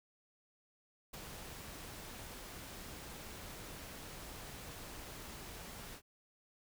pink noise with ADSR envelope, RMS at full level -45 dBFS, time 1.13-6.02 s, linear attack 11 ms, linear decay 17 ms, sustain -4 dB, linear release 78 ms, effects none

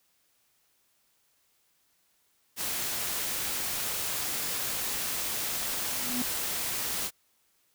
white noise, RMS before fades -32 dBFS, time 2.56-7.11 s, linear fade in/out 50 ms
triangle tone with exponential growth, 246.9 Hz, B3, in tune, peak -25 dBFS, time 5.8-6.22 s, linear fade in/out 2 ms, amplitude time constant 90 ms
effects white hiss -70 dBFS RMS until 7.74 s

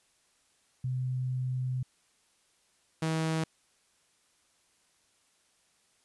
sine / sawtooth tone pair in turn, 127.9 / 160.17 Hz, C3 / E3, -39 / -49 cents, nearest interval major third, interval 390 cents, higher second, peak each -29 / -24 dBFS, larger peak second, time 0.84-1.83 / 3.02-3.44 s, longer first, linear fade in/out 5 ms, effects white hiss -69 dBFS RMS until 6.04 s + resampled to 24000 Hz

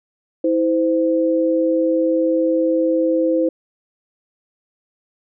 sine tone pair together, 324.3 / 515.2 Hz, E4 / C5, -28 / -27 cents, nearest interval minor sixth, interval 801 cents, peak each -17 dBFS, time 0.44-3.49 s, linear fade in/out 5 ms, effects none

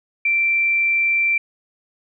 sine tone, 2349 Hz, D7, in tune, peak -15 dBFS, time 0.25-1.38 s, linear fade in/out 5 ms, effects none

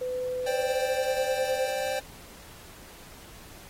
sine tone with pitch glide, 504 to 516.7 Hz, B4 to C5, +35 to -22 cents, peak -28 dBFS, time 0.01-1.68 s, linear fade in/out 5 ms, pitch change +43 cents, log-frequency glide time 0.44-1.05 s
square chord, C suspended second, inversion none, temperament equal with one note detuned, 526.3 / 587.3 / 784 Hz, C5 / D5 / G5, +10 / 0 / 0 cents, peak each -31 / -34 / -34 dBFS, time 0.46-2 s, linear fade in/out 10 ms
effects pink hiss -49 dBFS RMS until 3.69 s + AAC 48 kbps

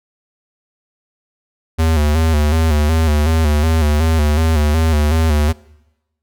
square tone with vibrato, 77.6 Hz, D#2, 4 cents flat, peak -12 dBFS, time 1.78-5.53 s, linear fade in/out 20 ms, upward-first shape square, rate 2.7 Hz, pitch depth 66 cents each way, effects noise-tail reverb RT60 1.0 s tail -24 dB re dry

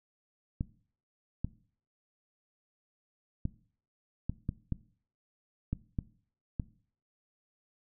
clicks, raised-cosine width 5 ms, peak -19 dBFS, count 9, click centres 0.609 / 1.446 / 3.454 / 4.296 / 4.491 / 4.723 / 5.73 / 5.988 / 6.598 s, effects noise-tail reverb RT60 0.5 s tail -19 dB re dry

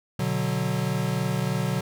square chord, B minor, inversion none, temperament equal, 123.47 / 146.83 / 185 Hz, B2 / D3 / F#3, 0 / 0 / 0 cents, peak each -29 dBFS, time 0.19-1.81 s, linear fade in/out 5 ms, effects none

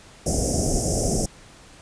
pink band-stop noise, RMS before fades -22 dBFS, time 0.26-1.26 s, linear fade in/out 5 ms, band 750 to 5200 Hz, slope 96 dB/octave, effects pink hiss -48 dBFS RMS until 1.81 s + resampled to 22050 Hz

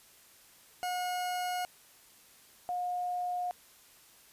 40% pulse / sine tone pair in turn, 723 / 716.8 Hz, F#5 / F5, -40 / +45 cents, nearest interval unison, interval 15 cents, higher first, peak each -31 / -31 dBFS, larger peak neither, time 0.83-1.65 / 2.69-3.51 s, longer neither, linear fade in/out 0 ms, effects white hiss -59 dBFS RMS until 4.32 s + resampled to 32000 Hz

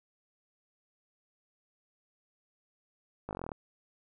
slowing click train, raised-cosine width 1 ms, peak -24 dBFS, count 11, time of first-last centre 3.29-3.518 s, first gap 19 ms, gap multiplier 1.04, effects none

